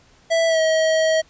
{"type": "tone with pitch glide", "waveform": "square", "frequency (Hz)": [659.3, 637.9], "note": ["E5", "D#5"], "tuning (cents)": [0, 43], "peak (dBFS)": -16, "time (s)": [0.3, 1.22], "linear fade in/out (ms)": 20, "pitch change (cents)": -57, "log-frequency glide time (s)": [0.47, 0.6], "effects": ["pink hiss -54 dBFS RMS until 1.29 s", "resampled to 16000 Hz"]}